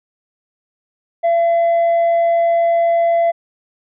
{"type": "tone with tanh clipping", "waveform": "sine", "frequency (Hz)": 677, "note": "E5", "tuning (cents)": 46, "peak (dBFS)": -12, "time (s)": [1.23, 3.32], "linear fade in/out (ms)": 20, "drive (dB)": 2, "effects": []}